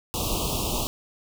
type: band-stop noise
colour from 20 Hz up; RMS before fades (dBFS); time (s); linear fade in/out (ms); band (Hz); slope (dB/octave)
pink; -27; 0.14-0.87; 0; 1200 to 2600; 96
effects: none